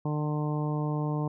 harmonic tone, 150.2 Hz, D3, 39 cents sharp, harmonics 1 / 2 / 3 / 4 / 5 / 6 / 7, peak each -28 / -34 / -38 / -41 / -42 / -41 / -42 dBFS, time 0.05-1.28 s, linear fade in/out 5 ms, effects none

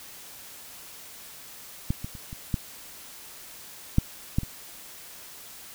clicks, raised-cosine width 5 ms, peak -12 / -21 / -29 / -25 / -12 / -6 / -10 / -22 dBFS, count 8, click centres 1.905 / 2.045 / 2.152 / 2.329 / 2.542 / 3.984 / 4.385 / 4.433 s, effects white hiss -45 dBFS RMS until 5.74 s

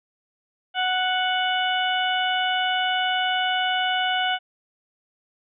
harmonic tone with a mistuned harmonic, 740 Hz, F#5, in tune, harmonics 1 / 2 / 3 / 4 / 5, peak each -24 / -26 / -32 / -26 / -35 dBFS, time 0.74-4.39 s, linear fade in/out 50 ms, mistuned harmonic 5, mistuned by -91 cents, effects none

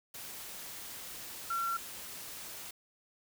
sine tone in noise, 1362 Hz, F6, 44 cents flat, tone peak -31 dBFS, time 1.5-1.77 s, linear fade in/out 5 ms, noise white, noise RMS -45 dBFS, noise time 0.14-2.71 s, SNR +11 dB, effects none

